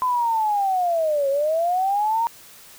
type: linear two-way sweep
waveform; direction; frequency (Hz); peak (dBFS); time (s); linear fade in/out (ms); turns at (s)
sine; down then up; 1023 to 541 to 939; -18; 0.02-2.27; 0; 1.29
effects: white hiss -46 dBFS RMS until 2.78 s